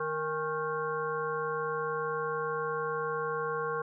harmonic tone with a mistuned harmonic, 155.56 Hz, D#3, in tune, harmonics 1 / 3 / 5 / 7 / 9 / 10, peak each -44 / -33 / -43 / -35 / -39 / -42 dBFS, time 0-3.82 s, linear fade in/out 5 ms, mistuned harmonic 5, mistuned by +73 cents, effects none

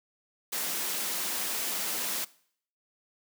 white high-pass noise, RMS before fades -32 dBFS, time 0.52-2.25 s, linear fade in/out 10 ms, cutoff 160 Hz, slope 96 dB/octave, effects noise-tail reverb RT60 0.6 s tail -21 dB re dry

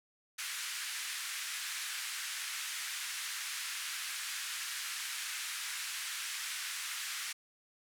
pink band-pass noise, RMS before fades -40 dBFS, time 0.38-7.33 s, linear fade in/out 10 ms, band 1500 to 12000 Hz, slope 24 dB/octave, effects none

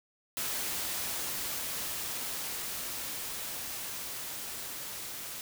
white noise with level ramp, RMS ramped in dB -34 to -41 dBFS, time 0.37-5.41 s, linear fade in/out 0 ms, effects none

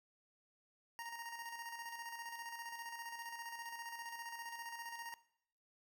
25% pulse tone with tremolo, 932.3 Hz, A#5, in tune, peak -40 dBFS, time 0.99-5.14 s, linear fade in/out 0 ms, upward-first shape square, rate 15 Hz, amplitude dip 45%, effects noise-tail reverb RT60 0.7 s tail -18 dB re dry

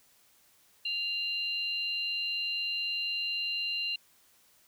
sine tone pair together, 2790 / 4092 Hz, F7 / C8, -2 / -39 cents, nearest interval perfect fifth, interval 663 cents, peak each -31 / -36 dBFS, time 0.85-3.96 s, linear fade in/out 5 ms, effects white hiss -64 dBFS RMS until 4.67 s

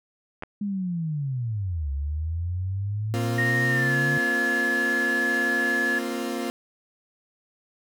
clicks, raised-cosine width 0.5 ms, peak -19 dBFS, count 2, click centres 0.424 / 0.435 s
sine linear two-way sweep, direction down then up, 208.3 to 67.9 to 145.9 Hz, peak -25 dBFS, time 0.61-4.18 s, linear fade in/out 5 ms, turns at 1.91 s
30% pulse chord, Bb suspended second, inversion none, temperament equal with one note detuned, 233.1 / 265.3 / 349.2 Hz, Bb3 / C4 / F4, 0 / +24 / 0 cents, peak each -29 dBFS, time 3.14-6.5 s, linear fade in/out 0 ms
sine tone with pitch glide, 1852 to 1708.1 Hz, A#6 to G#6, -12 to +48 cents, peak -22 dBFS, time 3.38-5.99 s, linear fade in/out 5 ms, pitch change -140 cents, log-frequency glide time 3.67-3.96 s
effects none

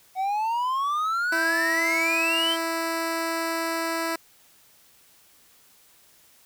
triangle exponential sweep, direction up, 740 to 3171 Hz, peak -21 dBFS, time 0.15-2.57 s, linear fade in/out 50 ms
10% pulse tone, 329.6 Hz, E4, in tune, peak -17 dBFS, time 1.32-4.16 s, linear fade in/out 5 ms
effects white hiss -57 dBFS RMS until 6.45 s

